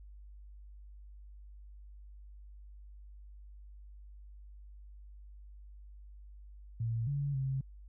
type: tone with pitch steps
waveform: sine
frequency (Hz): 114.4 / 141.8 / 133.9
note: A#2 / C#3 / C3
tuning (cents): -32 / +40 / +40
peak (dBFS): -31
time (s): 6.8-7.61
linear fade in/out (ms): 5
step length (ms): 270
effects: added 50 Hz sine -49 dBFS peak until 7.88 s